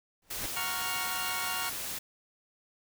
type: noise with exponential growth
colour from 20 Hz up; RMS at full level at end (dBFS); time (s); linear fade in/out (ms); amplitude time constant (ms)
pink; -34; 0.22-0.46; 2; 52
type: noise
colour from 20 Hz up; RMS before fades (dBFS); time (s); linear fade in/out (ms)
white; -37; 0.3-1.99; 10
type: chord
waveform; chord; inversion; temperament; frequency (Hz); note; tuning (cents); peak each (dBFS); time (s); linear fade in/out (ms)
20% pulse; Gb major seventh; none; equal; 740 / 932.3 / 1108.7 / 1396.9; Gb5 / Bb5 / Db6 / F6; 0 / 0 / 0 / 0; -36 / -35 / -33 / -32; 0.56-1.7; 10
effects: none

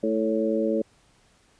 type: harmonic tone with a mistuned harmonic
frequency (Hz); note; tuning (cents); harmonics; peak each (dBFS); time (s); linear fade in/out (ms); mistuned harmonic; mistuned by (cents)
109.9; A2; -2; 2 / 3 / 4 / 5; -27 / -27 / -27 / -27; 0.03-0.82; 5; 5; +19
effects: pink hiss -61 dBFS RMS until 1.59 s + resampled to 22050 Hz

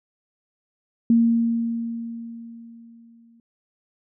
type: tone with exponential decay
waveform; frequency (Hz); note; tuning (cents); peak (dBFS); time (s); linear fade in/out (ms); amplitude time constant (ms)
sine; 231.4; A#3; -13; -12; 1.1-3.4; 2; 500
effects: none

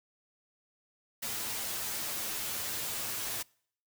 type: noise with comb filter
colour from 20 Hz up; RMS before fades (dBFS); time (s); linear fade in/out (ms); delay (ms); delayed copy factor
white; -36; 1.22-3.43; 10; 9; +0.7
effects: noise-tail reverb RT60 0.6 s tail -26 dB re dry

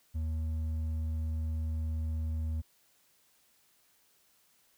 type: tone with hard clipping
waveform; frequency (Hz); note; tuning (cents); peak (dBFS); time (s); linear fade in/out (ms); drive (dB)
sine; 79.2; D#2; +31; -32; 0.14-2.62; 20; 4
effects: white hiss -68 dBFS RMS until 4.77 s

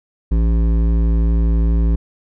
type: tone with hard clipping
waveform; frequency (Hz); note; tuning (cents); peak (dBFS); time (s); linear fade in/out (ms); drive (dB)
sine; 56.1; A1; +34; -14; 0.31-1.96; 10; 12
effects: none

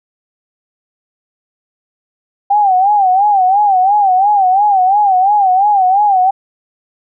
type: tone with vibrato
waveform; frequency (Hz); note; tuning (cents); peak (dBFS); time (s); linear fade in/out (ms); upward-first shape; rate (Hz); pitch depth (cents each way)
sine; 784; G5; 0; -7; 2.5-6.31; 10; sine; 2.9; 120
effects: none

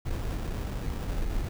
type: noise with sample-and-hold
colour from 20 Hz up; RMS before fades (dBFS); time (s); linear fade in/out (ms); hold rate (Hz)
brown; -31; 0.05-1.49; 10; 2100
effects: none

